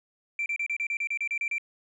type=tone bursts; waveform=sine; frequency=2349 Hz; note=D7; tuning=in tune; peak=-25 dBFS; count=12; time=0.39-1.582 s; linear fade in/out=2 ms; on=70 ms; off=32 ms; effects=tanh soft clip ceiling -23 dBFS